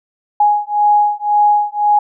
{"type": "beating tone pair", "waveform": "sine", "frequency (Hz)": [830.6, 832.5], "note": ["G#5", "G#5"], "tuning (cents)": [0, 4], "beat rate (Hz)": 1.9, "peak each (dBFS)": -13, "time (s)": [0.4, 1.99], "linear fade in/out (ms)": 5, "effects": []}